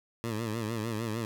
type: tone with vibrato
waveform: 15% pulse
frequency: 111.8 Hz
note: A2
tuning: 28 cents sharp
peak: -25 dBFS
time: 0.24-1.25 s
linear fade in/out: 0 ms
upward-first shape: sine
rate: 6.6 Hz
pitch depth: 94 cents each way
effects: none